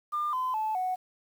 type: tone with pitch steps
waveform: sine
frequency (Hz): 1201 / 1021.7 / 869.1 / 739.3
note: D6 / C6 / A5 / F#5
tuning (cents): +38 / -42 / -22 / -2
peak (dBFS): -26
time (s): 0.12-0.96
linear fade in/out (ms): 20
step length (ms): 210
effects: tanh soft clip ceiling -23 dBFS + 9-bit